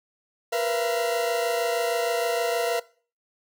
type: tone cluster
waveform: 40% pulse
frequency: 474.6 / 501 / 679 Hz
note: A#4 / B4 / F5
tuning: +31 / +25 / -49 cents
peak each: -26 / -31 / -26 dBFS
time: 0.52-2.8 s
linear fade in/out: 10 ms
effects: noise-tail reverb RT60 0.4 s tail -20 dB re dry